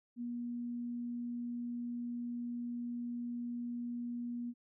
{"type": "tone", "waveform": "sine", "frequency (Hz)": 239.9, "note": "A#3", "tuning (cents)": 50, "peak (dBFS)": -37, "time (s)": [0.16, 4.54], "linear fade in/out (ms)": 50, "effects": []}